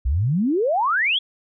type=exponential sweep; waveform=sine; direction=up; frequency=57.2 to 3468 Hz; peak=-17 dBFS; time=0.05-1.19 s; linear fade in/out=10 ms; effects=none